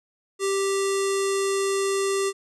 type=tone with low-pass filter; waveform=square; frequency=392 Hz; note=G4; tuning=in tune; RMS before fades=-24 dBFS; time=0.39-2.33 s; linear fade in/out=50 ms; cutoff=8400 Hz; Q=3; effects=none